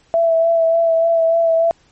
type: tone with vibrato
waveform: sine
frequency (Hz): 662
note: E5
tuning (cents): +7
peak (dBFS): -11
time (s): 0.14-1.71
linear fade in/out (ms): 0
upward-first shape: sine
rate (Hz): 3.4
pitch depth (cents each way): 21
effects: pink hiss -55 dBFS RMS until 1.91 s + MP3 32 kbps